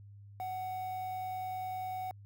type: tone with quantisation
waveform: triangle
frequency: 745 Hz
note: F#5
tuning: 12 cents sharp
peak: -34 dBFS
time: 0.4-2.11 s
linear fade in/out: 0 ms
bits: 9
effects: added 101 Hz sine -50 dBFS peak until 2.25 s